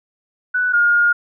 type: tone pair in turn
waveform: sine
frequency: 1485 / 1422.4 Hz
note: F#6 / F6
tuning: +6 / +31 cents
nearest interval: minor second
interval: 75 cents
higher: first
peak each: -15 / -11 dBFS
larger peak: second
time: 0.54-0.73 / 0.73-1.13 s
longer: second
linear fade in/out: 10 ms
effects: none